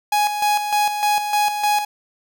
45% pulse tone with tremolo, 833 Hz, G#5, 5 cents sharp, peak -15 dBFS, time 0.12-1.85 s, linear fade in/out 5 ms, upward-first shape square, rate 3.3 Hz, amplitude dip 55%, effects none

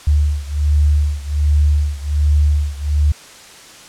sine beating tone pair, 73.42 / 74.72 Hz, D2 / D2, 0 / +30 cents, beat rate 1.3 Hz, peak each -14 / -16 dBFS, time 0.07-3.12 s, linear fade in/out 5 ms, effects white hiss -39 dBFS RMS until 3.88 s + low-pass 8000 Hz 12 dB/octave

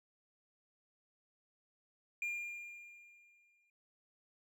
triangle tone with exponential decay, 2405 Hz, D7, 41 cents sharp, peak -33 dBFS, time 2.22-3.7 s, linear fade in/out 2 ms, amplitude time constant 320 ms, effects none

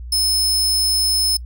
sawtooth tone, 5210 Hz, E8, 21 cents flat, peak -13 dBFS, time 0.12-1.37 s, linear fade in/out 5 ms, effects noise-tail reverb RT60 0.1 s tail -25 dB re dry + added 60 Hz sine -29 dBFS peak until 1.45 s

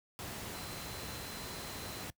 sine tone in noise, 4075 Hz, C8, 47 cents flat, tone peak -52 dBFS, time 0.54-2.04 s, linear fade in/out 0 ms, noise pink, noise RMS -43 dBFS, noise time 0.19-2.1 s, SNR -12 dB, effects noise-tail reverb RT60 0.1 s tail -21 dB re dry + high-pass 60 Hz 12 dB/octave

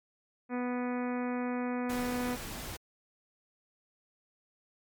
harmonic tone, 246.9 Hz, B3, in tune, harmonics 1 / 2 / 3 / 4 / 5 / 6 / 7 / 8 / 9 / 10, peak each -32 / -38 / -42 / -44 / -46 / -48 / -49 / -50 / -51 / -52 dBFS, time 0.49-2.38 s, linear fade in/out 50 ms
pink noise, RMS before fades -41 dBFS, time 1.89-2.77 s, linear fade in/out 10 ms
effects MP3 96 kbps

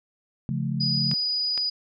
sine chord, Db augmented, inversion none, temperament just, 138.59 / 173.24 / 216.5 Hz, Db3 / F3 / A3, 0 / -14 / -28 cents, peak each -27 / -30 / -30 dBFS, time 0.49-1.14 s, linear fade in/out 0 ms
sine tone, 4936 Hz, D#8, 15 cents flat, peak -23 dBFS, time 0.8-1.7 s, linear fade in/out 10 ms
clicks, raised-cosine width 0.2 ms, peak -17 / -17 dBFS, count 2, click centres 1.114 / 1.577 s
effects none

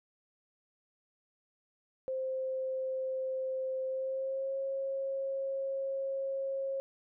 sine tone with pitch glide, 523.3 to 541.4 Hz, C5 to C#5, 0 to -41 cents, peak -32 dBFS, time 2.08-6.8 s, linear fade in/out 0 ms, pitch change +59 cents, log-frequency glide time 3.87-4.56 s, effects none

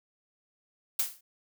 blue noise with exponential decay, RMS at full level -24 dBFS, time 0.99-1.21 s, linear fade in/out 5 ms, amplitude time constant 47 ms, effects none

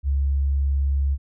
sine tone, 69.3 Hz, C#2, in tune, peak -18 dBFS, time 0.03-1.18 s, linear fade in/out 50 ms, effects none

